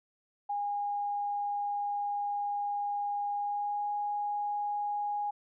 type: tone with pitch glide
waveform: sine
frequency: 817 to 824.6 Hz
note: G#5 to G#5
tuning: -29 to -13 cents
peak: -30 dBFS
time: 0.49-5.31 s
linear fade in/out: 10 ms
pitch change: +16 cents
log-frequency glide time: 3.34-3.86 s
effects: none